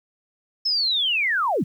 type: linear sweep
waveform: sine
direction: down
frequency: 5300 to 113.9 Hz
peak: -19 dBFS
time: 0.65-1.64 s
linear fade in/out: 10 ms
effects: 9-bit